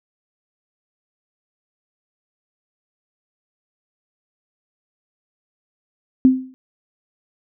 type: tone with exponential decay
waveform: sine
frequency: 259.2 Hz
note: C4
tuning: 16 cents flat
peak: -5 dBFS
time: 6.25-6.54 s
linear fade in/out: 0 ms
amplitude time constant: 62 ms
effects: none